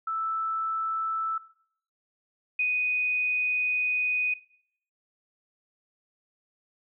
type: tone pair in turn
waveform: sine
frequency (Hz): 1318.5 / 2489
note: E6 / D#7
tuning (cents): 0 / 0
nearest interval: major seventh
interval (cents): 1100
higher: second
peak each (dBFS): -27 / -23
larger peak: second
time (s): 0.07-1.38 / 2.59-4.34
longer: second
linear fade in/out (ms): 5
effects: noise-tail reverb RT60 0.6 s tail -18 dB re dry